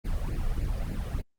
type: noise with flanger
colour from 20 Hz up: brown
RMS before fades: -29 dBFS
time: 0.04-1.22 s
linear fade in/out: 20 ms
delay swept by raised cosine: 0.42 to 1.72 ms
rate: 3.4 Hz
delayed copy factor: +1
effects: Opus 24 kbps